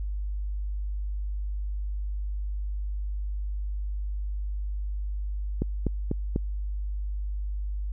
click train, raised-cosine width 3 ms, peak -13 dBFS, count 4, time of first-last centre 5.62-6.361 s, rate 4.05 Hz, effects added 50 Hz sine -28 dBFS peak until 7.92 s

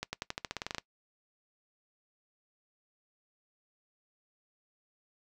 accelerating click train, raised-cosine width 0.2 ms, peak -17 dBFS, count 13, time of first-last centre 0.03-0.783 s, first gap 100 ms, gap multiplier 0.91, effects noise-tail reverb RT60 0.1 s tail -21 dB re dry

